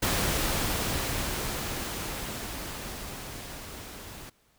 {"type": "noise with level ramp", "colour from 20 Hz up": "pink", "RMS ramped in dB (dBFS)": [-26, -44], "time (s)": [0.02, 4.3], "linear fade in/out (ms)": 10, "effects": ["pink hiss -66 dBFS RMS until 4.58 s"]}